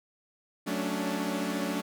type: chord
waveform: sawtooth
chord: D major seventh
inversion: first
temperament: equal with one note detuned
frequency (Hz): 185 / 220 / 279.3 / 293.7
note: F#3 / A3 / C#4 / D4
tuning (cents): 0 / 0 / +13 / 0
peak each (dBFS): -31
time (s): 0.66-1.82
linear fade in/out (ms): 20
effects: none